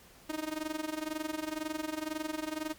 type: tone with amplitude modulation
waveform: sawtooth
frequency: 310.7 Hz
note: D#4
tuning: 2 cents flat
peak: -27 dBFS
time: 0.29-2.74 s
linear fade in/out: 10 ms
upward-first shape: sine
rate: 22 Hz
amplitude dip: 85%
effects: pink hiss -57 dBFS RMS until 2.78 s + MP3 96 kbps